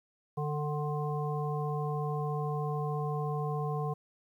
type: harmonic tone with a mistuned harmonic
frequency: 148.6 Hz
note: D3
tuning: 21 cents sharp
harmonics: 1 / 3 / 5 / 7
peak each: -32 / -37 / -39 / -40 dBFS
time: 0.37-3.94 s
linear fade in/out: 10 ms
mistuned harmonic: 7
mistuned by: +20 cents
effects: 11-bit